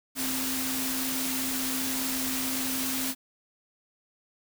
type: tone in noise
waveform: sine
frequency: 261.6 Hz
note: C4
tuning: in tune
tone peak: -33 dBFS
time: 0.15-3.15 s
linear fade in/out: 50 ms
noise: white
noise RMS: -31 dBFS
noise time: 0.15-3.15 s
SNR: -5 dB
effects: none